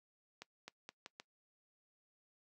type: accelerating click train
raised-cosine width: 0.2 ms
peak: -30 dBFS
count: 5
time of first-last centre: 0.42-1.199 s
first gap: 260 ms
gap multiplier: 0.81
effects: noise-tail reverb RT60 0.1 s tail -21 dB re dry + high-pass 200 Hz 12 dB/octave